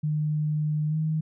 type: tone with pitch glide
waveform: sine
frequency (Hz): 151.9 to 156.8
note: D#3 to D#3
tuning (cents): -41 to +14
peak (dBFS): -23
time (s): 0.03-1.21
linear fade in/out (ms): 10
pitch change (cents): +55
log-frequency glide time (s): 0.88-0.96
effects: none